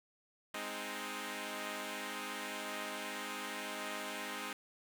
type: chord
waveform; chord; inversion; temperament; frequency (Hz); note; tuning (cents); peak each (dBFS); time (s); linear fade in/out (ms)
5% pulse; Ab major; none; equal; 207.7 / 261.6 / 311.1; Ab3 / C4 / Eb4; 0 / 0 / 0; -33; 0.54-4.53; 2
effects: none